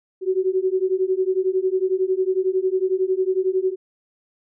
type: beating tone pair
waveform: sine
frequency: 370 / 381 Hz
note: F#4 / G4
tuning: 0 / -49 cents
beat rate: 11 Hz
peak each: -21 dBFS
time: 0.21-3.76 s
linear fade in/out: 50 ms
effects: none